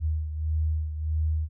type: beating tone pair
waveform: sine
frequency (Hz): 77.78 / 79.38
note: D#2 / D#2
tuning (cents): 0 / +35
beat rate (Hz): 1.6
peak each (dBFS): -25 / -32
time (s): 0-1.49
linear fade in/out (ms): 50
effects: none